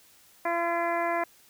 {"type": "harmonic tone", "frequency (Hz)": 340.5, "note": "F4", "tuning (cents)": -44, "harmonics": [1, 2, 3, 4, 5, 6, 7], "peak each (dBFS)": [-34, -28, -31, -38, -36, -36, -43], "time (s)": [0.45, 1.24], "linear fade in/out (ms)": 5, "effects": ["white hiss -58 dBFS RMS until 1.49 s"]}